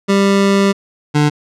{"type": "tone pair in turn", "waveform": "25% pulse", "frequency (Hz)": [197.8, 148.51], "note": ["G3", "D3"], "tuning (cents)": [16, 20], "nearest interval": "perfect fourth", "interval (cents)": 496, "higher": "first", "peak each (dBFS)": -6, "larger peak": "neither", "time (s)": [[0.08, 0.73], [1.14, 1.3]], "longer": "first", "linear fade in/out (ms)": 20, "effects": ["low-pass 7000 Hz 12 dB/octave"]}